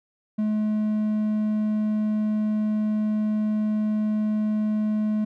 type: tone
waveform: triangle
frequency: 213.5 Hz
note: G#3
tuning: 48 cents sharp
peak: -19 dBFS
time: 0.38-5.25 s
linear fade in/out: 10 ms
effects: none